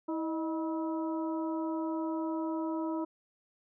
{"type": "harmonic tone with a mistuned harmonic", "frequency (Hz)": 323.1, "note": "E4", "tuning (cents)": -35, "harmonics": [1, 2, 3, 4], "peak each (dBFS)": [-32, -40, -40, -47], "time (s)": [0.08, 3.05], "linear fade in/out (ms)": 10, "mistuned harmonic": 2, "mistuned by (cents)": -70, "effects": []}